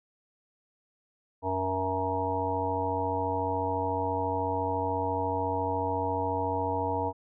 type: harmonic tone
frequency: 94.1 Hz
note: F#2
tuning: 30 cents sharp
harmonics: 1 / 3 / 5 / 7 / 9 / 10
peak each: -35 / -36 / -33 / -35 / -34 / -32 dBFS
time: 1.42-7.13 s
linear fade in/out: 50 ms
effects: none